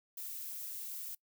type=noise; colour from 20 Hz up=violet; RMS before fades=-43 dBFS; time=0.17-1.15 s; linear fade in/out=5 ms; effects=noise-tail reverb RT60 0.1 s tail -23 dB re dry